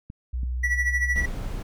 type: clicks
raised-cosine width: 5 ms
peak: -25 dBFS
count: 2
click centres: 0.101 / 0.433 s
type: tone with pitch glide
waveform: sine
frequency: 61.9 to 63.86 Hz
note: B1 to C2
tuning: +5 to -41 cents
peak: -25 dBFS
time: 0.33-1.25 s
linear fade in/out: 10 ms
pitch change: +54 cents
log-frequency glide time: 0.71-1.04 s
type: tone with tremolo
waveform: triangle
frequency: 1949 Hz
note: B6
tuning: 23 cents flat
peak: -18 dBFS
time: 0.63-1.26 s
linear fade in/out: 10 ms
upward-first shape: sine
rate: 13 Hz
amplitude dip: 70%
type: noise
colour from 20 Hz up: brown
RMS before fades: -30 dBFS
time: 1.15-1.63 s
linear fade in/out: 10 ms
effects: none